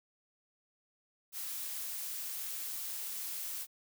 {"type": "noise", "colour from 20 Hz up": "blue", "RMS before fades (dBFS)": -40, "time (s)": [1.32, 3.67], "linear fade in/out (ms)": 50, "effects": []}